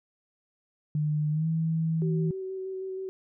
sine tone with pitch glide, 151 to 161.84 Hz, D3 to E3, +48 to -32 cents, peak -24 dBFS, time 0.95-2.31 s, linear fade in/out 2 ms, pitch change +120 cents, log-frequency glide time 1.31-1.47 s
sine tone with vibrato, 379 Hz, F#4, 42 cents sharp, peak -32 dBFS, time 2.02-3.09 s, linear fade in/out 0 ms, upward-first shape square, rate 6.3 Hz, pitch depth 11 cents each way
effects none

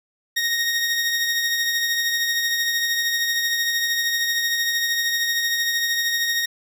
20% pulse tone with tremolo, 1864.7 Hz, A#6, in tune, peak -13 dBFS, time 0.36-6.46 s, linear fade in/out 10 ms, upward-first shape triangle, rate 13 Hz, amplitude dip 40%, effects none

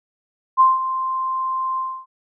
sine tone with ADSR envelope, 1046 Hz, C6, 1 cent flat, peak -8 dBFS, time 0.57-2.06 s, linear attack 33 ms, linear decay 180 ms, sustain -12 dB, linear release 280 ms, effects none

